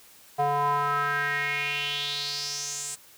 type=tone with band-pass filter sweep; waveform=square; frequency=144.1 Hz; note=D3; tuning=33 cents flat; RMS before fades=-28 dBFS; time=0.38-2.96 s; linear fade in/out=20 ms; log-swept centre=760 to 8200 Hz; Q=4.8; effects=white hiss -53 dBFS RMS until 3.17 s